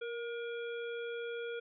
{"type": "harmonic tone with a mistuned harmonic", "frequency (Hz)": 476.3, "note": "A#4", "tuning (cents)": 37, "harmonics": [1, 3, 5, 7], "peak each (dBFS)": [-38, -45, -51, -52], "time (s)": [0.01, 1.6], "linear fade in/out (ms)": 10, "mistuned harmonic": 1, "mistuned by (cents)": -27, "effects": []}